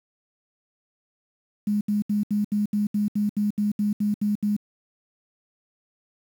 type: tone bursts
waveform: sine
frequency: 207.7 Hz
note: G#3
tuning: in tune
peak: -20 dBFS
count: 14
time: 1.67-4.566 s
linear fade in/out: 5 ms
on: 140 ms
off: 72 ms
effects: 8-bit